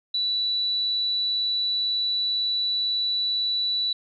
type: tone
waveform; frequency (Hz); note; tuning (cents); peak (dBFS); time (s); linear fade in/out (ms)
sine; 3951; B7; 0; -22; 0.14-3.93; 5
effects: none